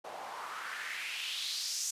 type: noise with band-pass filter sweep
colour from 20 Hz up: white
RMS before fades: -39 dBFS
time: 0.04-1.91 s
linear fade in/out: 10 ms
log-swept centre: 640 to 6700 Hz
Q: 3.2
effects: resampled to 32000 Hz